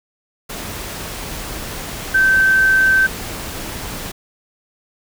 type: tone in noise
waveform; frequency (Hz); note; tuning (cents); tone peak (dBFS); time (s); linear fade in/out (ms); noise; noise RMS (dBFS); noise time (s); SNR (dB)
sine; 1548; G6; -22; -10; 2.14-3.07; 10; pink; -28; 0.49-4.12; +15
effects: none